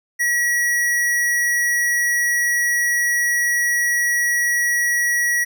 square tone, 1921 Hz, B6, 48 cents flat, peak -17 dBFS, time 0.19-5.45 s, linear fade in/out 20 ms, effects none

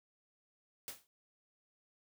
white noise with exponential decay, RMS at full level -41 dBFS, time 0.88-1.07 s, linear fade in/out 0 ms, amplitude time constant 40 ms, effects none

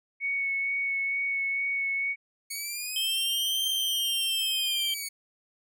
sine tone with vibrato, 2217 Hz, C#7, in tune, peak -26 dBFS, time 0.2-2.16 s, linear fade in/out 50 ms, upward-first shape sine, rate 2.2 Hz, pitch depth 12 cents each way
10% pulse exponential two-way sweep, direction up then down, 2217 to 3136 to 2217 Hz, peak -24 dBFS, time 2.5-5.09 s, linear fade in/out 10 ms, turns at 3.67 s
triangle tone, 3156 Hz, G7, 11 cents sharp, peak -25 dBFS, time 2.96-4.94 s, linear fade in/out 2 ms
effects none

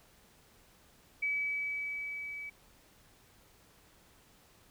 sine tone with level ramp, 2288 Hz, D7, 46 cents flat, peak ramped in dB -29 to -40 dBFS, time 1.22-2.5 s, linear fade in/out 10 ms, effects pink hiss -63 dBFS RMS until 4.7 s

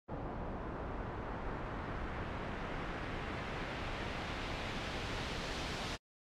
pink noise with low-pass filter sweep, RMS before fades -41 dBFS, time 0.08-5.97 s, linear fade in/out 20 ms, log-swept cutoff 900 to 4600 Hz, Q 1, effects AAC 64 kbps

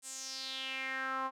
sawtooth tone with band-pass filter sweep, 264.5 Hz, C4, 19 cents sharp, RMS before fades -39 dBFS, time 0.02-1.31 s, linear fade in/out 50 ms, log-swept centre 8600 to 1000 Hz, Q 4.3, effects none

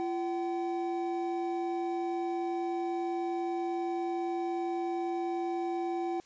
triangle tone pair together, 342.8 / 761.4 Hz, F4 / F#5, -32 / +49 cents, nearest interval octave + major second, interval 1381 cents, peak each -30 / -33 dBFS, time 0-6.2 s, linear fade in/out 0 ms, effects white hiss -61 dBFS RMS until 6.25 s + resampled to 16000 Hz

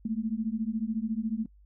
sine beating tone pair, 214.5 / 228.5 Hz, A3 / A#3, -44 / -34 cents, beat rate 14 Hz, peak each -31 dBFS, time 0.05-1.46 s, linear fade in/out 5 ms, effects noise-tail reverb RT60 0.1 s tail -25 dB re dry + added 50 Hz sine -54 dBFS peak until 1.65 s

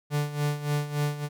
45% pulse tone with tremolo, 146.83 Hz, D3, in tune, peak -23 dBFS, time 0.1-1.29 s, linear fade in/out 50 ms, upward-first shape sine, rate 3.5 Hz, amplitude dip 75%, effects none

